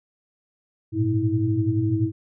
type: tone cluster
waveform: sine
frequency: 102.8 / 114.5 / 123.5 / 322.7 Hz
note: G#2 / A#2 / B2 / E4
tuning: -17 / -31 / 0 / -37 cents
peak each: -25 / -24 / -31 / -23 dBFS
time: 0.92-2.12 s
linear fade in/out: 50 ms
effects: none